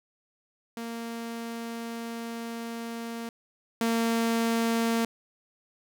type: tone pair in turn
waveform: sawtooth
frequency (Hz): 231.3 / 229.3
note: A#3 / A#3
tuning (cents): -13 / -28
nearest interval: unison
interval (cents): 15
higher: first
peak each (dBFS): -30 / -20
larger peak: second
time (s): 0.77-3.29 / 3.81-5.05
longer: first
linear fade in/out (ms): 2
effects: none